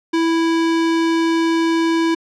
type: tone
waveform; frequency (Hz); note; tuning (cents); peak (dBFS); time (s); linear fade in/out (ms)
square; 329.6; E4; 0; -15; 0.13-2.15; 10
effects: low-pass 5000 Hz 12 dB/octave